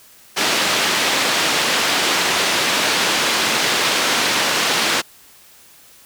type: band-pass noise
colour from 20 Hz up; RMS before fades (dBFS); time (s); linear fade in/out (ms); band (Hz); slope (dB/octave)
white; -18; 0.36-5.02; 20; 200 to 4200; 12
effects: white hiss -47 dBFS RMS until 6.05 s